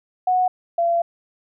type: tone pair in turn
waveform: sine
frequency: 735 / 682 Hz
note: F#5 / F5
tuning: -12 / -41 cents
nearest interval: minor second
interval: 129 cents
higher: first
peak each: -15 / -16 dBFS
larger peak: first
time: 0.27-0.48 / 0.78-1.02 s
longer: second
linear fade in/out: 5 ms
effects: none